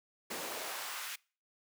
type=noise with high-pass filter sweep; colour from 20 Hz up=pink; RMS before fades=-41 dBFS; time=0.3-1.16 s; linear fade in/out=10 ms; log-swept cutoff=290 to 1900 Hz; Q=1.1; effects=noise-tail reverb RT60 0.4 s tail -25 dB re dry